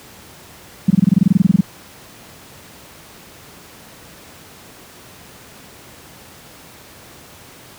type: tone bursts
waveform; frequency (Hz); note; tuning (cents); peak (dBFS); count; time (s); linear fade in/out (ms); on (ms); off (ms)
sine; 188.3; F#3; +31; -6; 16; 0.88-1.608; 5; 23; 24
effects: pink hiss -41 dBFS RMS until 7.78 s + high-pass 80 Hz 12 dB/octave